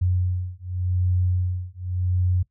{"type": "beating tone pair", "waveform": "sine", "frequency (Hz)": [90.2, 91.07], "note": ["F#2", "F#2"], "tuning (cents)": [-44, -27], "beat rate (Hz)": 0.87, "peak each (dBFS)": -24, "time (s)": [0.01, 2.43], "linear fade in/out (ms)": 10, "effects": ["noise-tail reverb RT60 0.1 s tail -18 dB re dry"]}